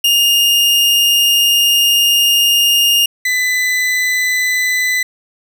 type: tone pair in turn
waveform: 40% pulse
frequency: 2833 / 2003 Hz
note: F7 / B6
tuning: +24 / +24 cents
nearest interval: tritone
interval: 600 cents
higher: first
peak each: -8 / -12 dBFS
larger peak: first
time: 0.04-3.06 / 3.25-5.03 s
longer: first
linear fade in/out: 5 ms
effects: none